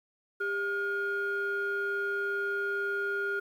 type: tone pair together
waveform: sine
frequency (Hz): 399.3 / 1422.9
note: G4 / F6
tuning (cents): +32 / +32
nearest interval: octave + minor seventh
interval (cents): 2200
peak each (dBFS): -32 / -29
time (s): 0.4-3.4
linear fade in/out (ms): 10
effects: tanh soft clip ceiling -24 dBFS + 10-bit